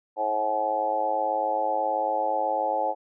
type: harmonic tone with a mistuned harmonic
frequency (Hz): 107.8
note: A2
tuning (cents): -35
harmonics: 3 / 4 / 5 / 6 / 7 / 8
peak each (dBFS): -39 / -39 / -29 / -33 / -28 / -27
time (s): 0.16-2.95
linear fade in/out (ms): 50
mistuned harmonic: 8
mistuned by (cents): -19
effects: none